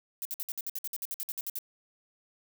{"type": "noise bursts", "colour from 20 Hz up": "violet", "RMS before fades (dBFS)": -35, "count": 16, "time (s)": [0.22, 1.587], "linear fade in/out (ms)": 0, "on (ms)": 32, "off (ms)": 57, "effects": []}